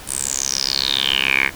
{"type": "tone with band-pass filter sweep", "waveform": "10% pulse", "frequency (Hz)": 67.1, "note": "C2", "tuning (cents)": 44, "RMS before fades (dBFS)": -20, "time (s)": [0.06, 1.51], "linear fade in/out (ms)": 50, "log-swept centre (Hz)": [9500, 2000], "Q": 8, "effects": ["pink hiss -37 dBFS RMS until 1.55 s"]}